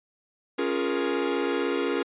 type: chord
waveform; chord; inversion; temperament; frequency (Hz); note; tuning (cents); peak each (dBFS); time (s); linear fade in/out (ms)
45% pulse; Bb minor seventh; first; equal with one note detuned; 277.2 / 349.2 / 415.3 / 471.3; Db4 / F4 / Ab4 / Bb4; 0 / 0 / 0 / +19; -30; 0.58-2.03; 10
effects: resampled to 8000 Hz